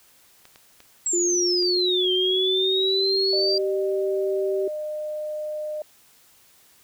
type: clicks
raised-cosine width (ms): 0.2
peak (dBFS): -29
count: 5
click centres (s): 0.454 / 0.559 / 0.804 / 1.068 / 1.626
type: exponential two-way sweep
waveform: sine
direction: down then up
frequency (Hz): 7750 to 3136 to 4753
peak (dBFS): -21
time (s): 1.06-3.58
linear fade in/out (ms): 2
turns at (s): 2.12
type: tone with pitch glide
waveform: sine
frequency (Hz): 350.6 to 386.8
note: F4 to G4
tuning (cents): +7 to -23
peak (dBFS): -22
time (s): 1.13-4.68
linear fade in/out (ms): 5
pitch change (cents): +170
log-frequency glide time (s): 1.24-3.03
type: tone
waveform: sine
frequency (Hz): 608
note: D#5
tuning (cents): -40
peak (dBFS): -27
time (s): 3.33-5.82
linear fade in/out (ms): 2
effects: white hiss -56 dBFS RMS until 6.83 s